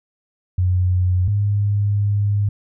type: tone pair in turn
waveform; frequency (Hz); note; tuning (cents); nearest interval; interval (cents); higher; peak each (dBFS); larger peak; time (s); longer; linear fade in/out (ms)
sine; 91.1 / 102.26; F#2 / G#2; -26 / -26; major second; 200; second; -14 / -15; first; 0.58-1.28 / 1.28-2.49; second; 5
effects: none